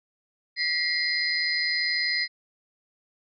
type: tone cluster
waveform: sine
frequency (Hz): 1940 / 2099 / 4161 / 4924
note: B6 / C7 / C8 / D#8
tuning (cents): -31 / +5 / -10 / -19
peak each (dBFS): -29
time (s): 0.56-2.28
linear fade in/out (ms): 50
effects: none